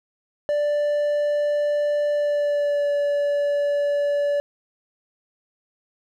triangle tone with pitch glide, 587.3 to 576.2 Hz, D5 to D5, 0 to -33 cents, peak -17 dBFS, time 0.49-4.4 s, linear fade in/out 0 ms, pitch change -33 cents, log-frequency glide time 2.13-2.91 s, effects none

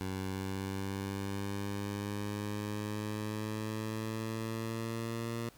15% pulse exponential sweep, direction up, 94.3 to 116.54 Hz, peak -29 dBFS, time 0.01-5.49 s, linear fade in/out 0 ms, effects pink hiss -60 dBFS RMS until 5.57 s

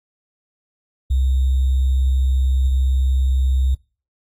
sine tone with sample-and-hold, 65.41 Hz, C2, in tune, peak -14 dBFS, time 1.1-3.75 s, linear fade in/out 10 ms, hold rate 3675 Hz, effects noise-tail reverb RT60 0.4 s tail -25 dB re dry + AAC 64 kbps

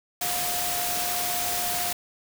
sine tone in noise, 710 Hz, F5, 28 cents sharp, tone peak -32 dBFS, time 0.21-1.93 s, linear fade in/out 5 ms, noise white, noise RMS -28 dBFS, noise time 0.21-1.93 s, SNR -7 dB, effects none

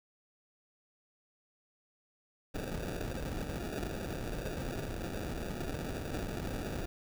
pink noise with sample-and-hold, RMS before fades -38 dBFS, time 2.54-6.86 s, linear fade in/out 10 ms, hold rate 1050 Hz, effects none

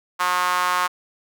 sawtooth tone with high-pass filter, 180 Hz, F#3, 47 cents flat, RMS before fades -21 dBFS, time 0.19-0.88 s, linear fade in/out 20 ms, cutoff 1100 Hz, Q 3.7, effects none

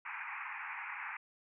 white band-pass noise, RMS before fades -43 dBFS, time 0.05-1.17 s, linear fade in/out 5 ms, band 810 to 2500 Hz, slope 96 dB/octave, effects none

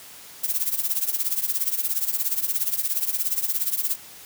violet noise with tremolo, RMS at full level -21 dBFS, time 0.43-3.96 s, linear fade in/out 10 ms, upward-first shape triangle, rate 17 Hz, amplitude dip 90%, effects white hiss -44 dBFS RMS until 4.25 s + high-pass 60 Hz 12 dB/octave

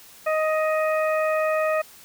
harmonic tone, 625 Hz, D#5, 8 cents sharp, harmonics 1 / 2 / 3 / 4, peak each -21 / -27 / -31 / -33 dBFS, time 0.26-1.82 s, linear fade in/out 10 ms, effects white hiss -48 dBFS RMS until 2.04 s

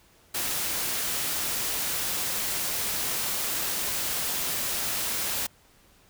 white noise, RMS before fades -29 dBFS, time 0.34-5.47 s, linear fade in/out 10 ms, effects pink hiss -59 dBFS RMS until 6.09 s

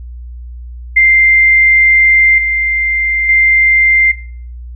sine tone with level steps, 2093 Hz, C7, in tune, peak -4 / -10 / -5 dBFS, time 0.96-4.12 s, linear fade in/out 10 ms, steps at 2.38 / 3.29 s, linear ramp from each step 2 ms, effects noise-tail reverb RT60 0.5 s tail -19 dB re dry + added 60 Hz sine -25 dBFS peak until 4.75 s

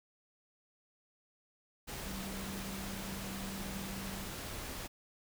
sine tone in noise, 194.2 Hz, G3, 16 cents flat, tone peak -43 dBFS, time 2.05-4.26 s, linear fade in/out 20 ms, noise pink, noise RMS -43 dBFS, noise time 1.87-4.88 s, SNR -3 dB, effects none

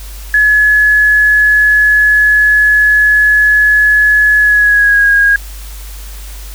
sine tone with pitch glide, 1700 to 1636.4 Hz, G#6 to G#6, +40 to -26 cents, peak -5 dBFS, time 0.34-5.36 s, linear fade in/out 2 ms, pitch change -66 cents, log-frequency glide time 4.39-5.12 s, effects added 50 Hz sine -25 dBFS peak until 6.54 s + white hiss -34 dBFS RMS until 6.54 s

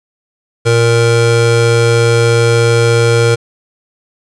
square tone pair together, 116.8 / 467.2 Hz, A#2 / A#4, +4 / +4 cents, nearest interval 2 octaves, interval 2400 cents, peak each -11 dBFS, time 0.65-3.36 s, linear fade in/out 20 ms, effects resampled to 22050 Hz + 7-bit

